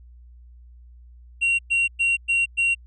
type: tone bursts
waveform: triangle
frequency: 2749 Hz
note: F7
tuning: 28 cents flat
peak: -16 dBFS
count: 5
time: 1.41-2.75 s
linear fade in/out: 20 ms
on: 180 ms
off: 110 ms
effects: added 60 Hz sine -44 dBFS peak until 2.86 s + resampled to 22050 Hz